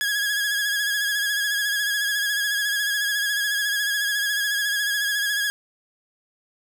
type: tone with vibrato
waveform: sawtooth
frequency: 1661.2 Hz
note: G#6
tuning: in tune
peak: -18 dBFS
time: 0.01-5.5 s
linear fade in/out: 0 ms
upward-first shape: sine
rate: 14 Hz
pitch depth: 43 cents each way
effects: none